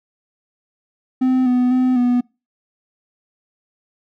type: tone with pitch steps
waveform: triangle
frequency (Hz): 257.3 / 249 / 254.8 / 245.3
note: C4 / B3 / C4 / B3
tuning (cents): -29 / +14 / -46 / -12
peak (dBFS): -11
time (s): 1.21-2.21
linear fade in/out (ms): 10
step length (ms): 250
effects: noise-tail reverb RT60 0.3 s tail -26 dB re dry